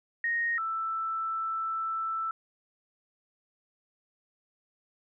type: tone pair in turn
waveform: sine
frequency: 1864.7 / 1324.6 Hz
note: A#6 / E6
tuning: 0 / +8 cents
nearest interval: tritone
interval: 592 cents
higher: first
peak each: -26 / -29 dBFS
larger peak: first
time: 0.24-0.58 / 0.58-2.31 s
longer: second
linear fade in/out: 2 ms
effects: none